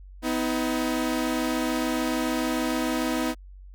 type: tone pair together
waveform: sawtooth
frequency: 251.3 / 318.1 Hz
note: B3 / D#4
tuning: +30 / +38 cents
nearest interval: major third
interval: 408 cents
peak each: -23 dBFS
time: 0.22-3.35 s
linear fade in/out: 50 ms
effects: added 47 Hz sine -42 dBFS peak until 3.74 s